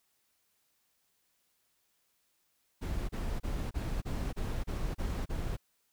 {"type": "noise bursts", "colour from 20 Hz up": "brown", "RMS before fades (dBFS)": -34, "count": 9, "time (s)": [2.81, 5.57], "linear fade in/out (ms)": 20, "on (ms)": 280, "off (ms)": 30, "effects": ["white hiss -75 dBFS RMS until 5.92 s"]}